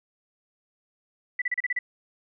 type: tone bursts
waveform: sine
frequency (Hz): 1975.5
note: B6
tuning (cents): 0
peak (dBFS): -23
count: 7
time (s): 1.39-1.79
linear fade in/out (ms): 5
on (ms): 28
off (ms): 34
effects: none